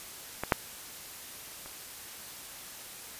clicks, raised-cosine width 0.5 ms, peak -16 / -6 / -30 dBFS, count 3, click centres 0.436 / 0.522 / 1.66 s, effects white hiss -45 dBFS RMS until 3.19 s + resampled to 32000 Hz

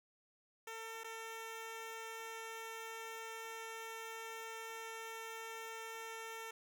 10% pulse tone with dropouts, 450.4 Hz, A4, 40 cents sharp, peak -37 dBFS, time 0.67-6.51 s, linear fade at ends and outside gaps 5 ms, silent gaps 1.036-1.043 s, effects none

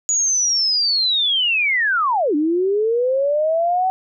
sine linear two-way sweep, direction down then up, 6860 to 287.3 to 761 Hz, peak -15 dBFS, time 0.09-3.9 s, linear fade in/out 0 ms, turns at 2.35 s, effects none

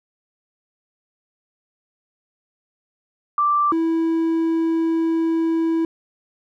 sine / triangle tone pair in turn, 1174.7 / 327.6 Hz, D6 / E4, 0 / -11 cents, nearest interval octave + minor seventh, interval 2211 cents, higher first, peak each -15 dBFS, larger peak neither, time 3.38-3.72 / 3.72-5.85 s, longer second, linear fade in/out 2 ms, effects none

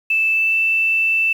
sine tone with pitch glide, 2637 to 2655 Hz, E7 to E7, 0 to +12 cents, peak -14 dBFS, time 0.1-1.33 s, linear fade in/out 5 ms, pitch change +12 cents, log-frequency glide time 0.32-0.55 s, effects 7-bit

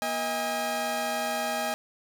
sawtooth tone cluster, 239.6 / 635 / 813 Hz, A#3 / D#5 / G#5, +48 / +35 / -37 cents, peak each -33 / -27 / -27 dBFS, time 0.02-1.74 s, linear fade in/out 0 ms, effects none

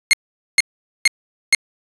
sawtooth tone bursts, 2145 Hz, C7, 42 cents sharp, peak -5 dBFS, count 4, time 0.11-1.548 s, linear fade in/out 0 ms, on 22 ms, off 450 ms, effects resampled to 24000 Hz

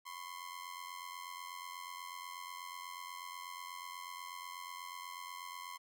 sawtooth ring-modulated tone, 1046.5 Hz, C6, in tune, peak -38 dBFS, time 0.05-5.78 s, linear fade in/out 20 ms, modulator 44.1 Hz, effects none

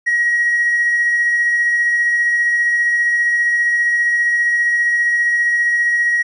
triangle tone with tremolo, 1900 Hz, A#6, 33 cents sharp, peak -8 dBFS, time 0.06-6.23 s, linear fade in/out 20 ms, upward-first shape sine, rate 15 Hz, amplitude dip 35%, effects tanh soft clip ceiling -9 dBFS + resampled to 24000 Hz

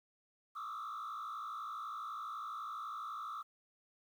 sine tone with frequency modulation, 1234 Hz, D#6, 15 cents flat, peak -38 dBFS, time 0.55-3.43 s, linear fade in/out 20 ms, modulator 56 Hz, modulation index 1.7, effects tanh soft clip ceiling -40 dBFS + 11-bit

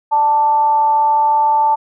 sine tone with frequency modulation, 883 Hz, A5, 6 cents sharp, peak -10 dBFS, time 0.11-1.76 s, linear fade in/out 20 ms, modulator 289 Hz, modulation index 0.25, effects none

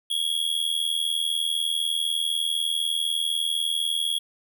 square tone with amplitude modulation, 3312 Hz, G#7, 5 cents flat, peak -20 dBFS, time 0.1-4.19 s, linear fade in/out 10 ms, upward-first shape sine, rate 80 Hz, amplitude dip 90%, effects none

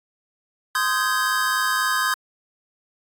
square chord, Ab major seventh, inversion first, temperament just, 1038.3 / 1245.9 / 1557.4 / 1661.2 Hz, C6 / Eb6 / G6 / Ab6, -14 / +2 / -12 / 0 cents, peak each -26 dBFS, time 0.75-2.14 s, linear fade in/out 2 ms, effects AAC 64 kbps

